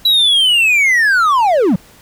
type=linear sweep; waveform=triangle; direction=down; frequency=3951 to 155.2 Hz; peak=-7 dBFS; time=0.05-1.76 s; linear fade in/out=5 ms; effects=pink hiss -44 dBFS RMS until 2.01 s